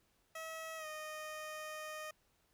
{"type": "tone with pitch glide", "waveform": "15% pulse", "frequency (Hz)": [644, 617.1], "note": ["E5", "D#5"], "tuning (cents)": [-41, -14], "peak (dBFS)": -37, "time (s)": [0.35, 2.11], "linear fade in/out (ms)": 5, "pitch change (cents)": -73, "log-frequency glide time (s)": [0.77, 0.86], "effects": ["pink hiss -75 dBFS RMS until 2.53 s"]}